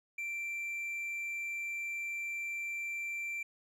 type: tone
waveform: triangle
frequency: 2351 Hz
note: D7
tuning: 1 cent sharp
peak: -34 dBFS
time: 0.18-3.43 s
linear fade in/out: 5 ms
effects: none